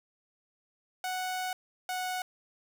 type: tone pair in turn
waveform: sawtooth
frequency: 740 / 736.9 Hz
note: F#5 / F#5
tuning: 0 / -7 cents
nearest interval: unison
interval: 7 cents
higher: first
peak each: -28 dBFS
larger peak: neither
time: 1.04-1.53 / 1.89-2.22 s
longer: first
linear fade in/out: 2 ms
effects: none